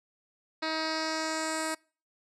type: tone with low-pass filter sweep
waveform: 10% pulse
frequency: 317.3 Hz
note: D#4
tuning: 34 cents sharp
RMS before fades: -32 dBFS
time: 0.62-1.75 s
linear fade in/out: 10 ms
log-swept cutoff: 4000 to 9500 Hz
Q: 2.8
effects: noise-tail reverb RT60 0.4 s tail -26 dB re dry